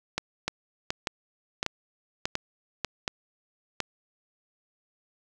two click trains, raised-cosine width 0.2 ms, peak -10 / -10 dBFS, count 6 / 5, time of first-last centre 0.18-3.803 / 0.48-2.847 s, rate 1.38 / 1.69 Hz, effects none

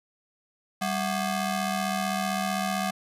sawtooth ring-modulated tone, 466.4 Hz, A#4, 1 cent sharp, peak -19 dBFS, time 0.81-2.91 s, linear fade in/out 10 ms, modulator 271 Hz, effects resampled to 32000 Hz

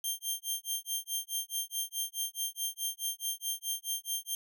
10% pulse tone with tremolo, 3174 Hz, G7, 21 cents sharp, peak -22 dBFS, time 0.04-4.35 s, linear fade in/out 2 ms, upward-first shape sine, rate 4.7 Hz, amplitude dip 100%, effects none

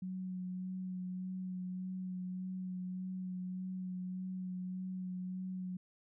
sine tone with vibrato, 184.4 Hz, F#3, 6 cents flat, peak -38 dBFS, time 0.02-5.77 s, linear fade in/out 5 ms, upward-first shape sine, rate 1.7 Hz, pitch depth 17 cents each way, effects none

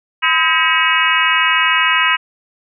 harmonic tone with a mistuned harmonic, 320 Hz, D#4, 49 cents sharp, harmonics 3 / 4 / 5 / 6 / 7 / 8 / 9, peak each -19 / -19 / -19 / -19 / -19 / -19 / -19 dBFS, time 0.22-2.17 s, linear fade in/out 20 ms, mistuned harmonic 3, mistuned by +93 cents, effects none

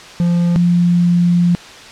triangle / sine tone pair in turn, 173 / 174.4 Hz, F3 / F3, -16 / -2 cents, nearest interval unison, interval 14 cents, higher second, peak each -9 dBFS, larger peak neither, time 0.2-0.56 / 0.56-1.55 s, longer second, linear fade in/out 0 ms, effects white hiss -35 dBFS RMS until 1.91 s + low-pass 5000 Hz 12 dB/octave

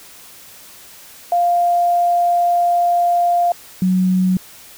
sine tone pair in turn, 698.5 / 185.01 Hz, F5 / F#3, 0 / 0 cents, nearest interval octave + major seventh, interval 2300 cents, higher first, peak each -12 dBFS, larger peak neither, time 1.32-3.52 / 3.82-4.37 s, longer first, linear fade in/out 2 ms, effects white hiss -41 dBFS RMS until 4.77 s

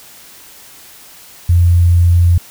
sine tone with sample-and-hold, 86.7 Hz, F2, 12 cents flat, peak -6 dBFS, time 1.49-2.38 s, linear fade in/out 5 ms, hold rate 11025 Hz, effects white hiss -39 dBFS RMS until 2.5 s

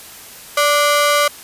sawtooth ring-modulated tone, 880 Hz, A5, in tune, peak -5 dBFS, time 0.57-1.28 s, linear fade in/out 5 ms, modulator 298 Hz, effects white hiss -37 dBFS RMS until 1.43 s + resampled to 32000 Hz

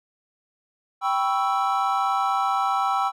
triangle chord, C# half-diminished seventh, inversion second, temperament equal, 784 / 987.8 / 1108.7 / 1318.5 Hz, G5 / B5 / C#6 / E6, 0 / 0 / 0 / 0 cents, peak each -22 / -27 / -27 / -23 dBFS, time 1.01-3.12 s, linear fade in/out 50 ms, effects none

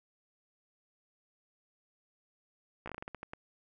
slowing click train, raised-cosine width 0.5 ms, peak -26 dBFS, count 11, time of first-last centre 2.86-3.335 s, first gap 15 ms, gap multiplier 1.24, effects none

